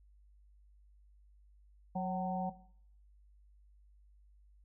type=harmonic tone with a mistuned harmonic; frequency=182.7 Hz; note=F#3; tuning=22 cents flat; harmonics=1 / 3 / 4 / 5; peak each=-35 / -43 / -38 / -45 dBFS; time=1.95-2.5 s; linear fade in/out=10 ms; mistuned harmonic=4; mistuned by=+55 cents; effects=noise-tail reverb RT60 0.6 s tail -17 dB re dry + added 50 Hz sine -60 dBFS peak until 4.64 s